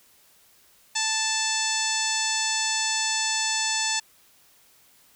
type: harmonic tone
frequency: 880 Hz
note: A5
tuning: in tune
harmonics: 1 / 2 / 3 / 4 / 5 / 6 / 7 / 8 / 9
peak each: -32 / -32 / -32 / -32 / -32 / -32 / -32 / -32 / -32 dBFS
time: 0.95-4 s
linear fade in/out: 10 ms
effects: white hiss -58 dBFS RMS until 5.15 s